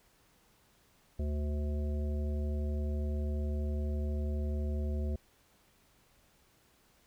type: harmonic tone with a mistuned harmonic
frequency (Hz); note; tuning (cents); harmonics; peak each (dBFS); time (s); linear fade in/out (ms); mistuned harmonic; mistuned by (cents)
74; D2; +14; 1 / 3 / 5 / 7 / 9; -31 / -41 / -45 / -48 / -50; 1.19-5.16; 5; 9; -43
effects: pink hiss -67 dBFS RMS until 7.06 s